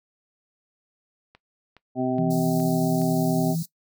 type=click train; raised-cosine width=0.3 ms; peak=-32 dBFS; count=5; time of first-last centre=1.35-3.017 s; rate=2.4 Hz
type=harmonic tone; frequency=128.2 Hz; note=C3; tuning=35 cents flat; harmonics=1 / 2 / 3 / 5 / 6; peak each=-33 / -24 / -30 / -29 / -31 dBFS; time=1.95-3.56 s; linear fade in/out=50 ms
type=tone with tremolo; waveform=sine; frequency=165 Hz; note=E3; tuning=2 cents sharp; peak=-22 dBFS; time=2.18-3.63 s; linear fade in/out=10 ms; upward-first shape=triangle; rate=11 Hz; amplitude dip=30%
type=high-pass noise; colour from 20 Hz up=white; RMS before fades=-39 dBFS; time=2.3-3.66 s; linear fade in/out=10 ms; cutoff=3900 Hz; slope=96 dB/octave
effects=noise-tail reverb RT60 0.1 s tail -17 dB re dry